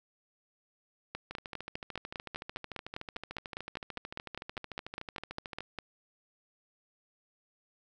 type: two click trains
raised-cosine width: 0.3 ms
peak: -21 / -24 dBFS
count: 24 / 59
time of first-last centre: 1.15-5.787 / 1.31-5.606 s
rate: 4.96 / 13.5 Hz
effects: none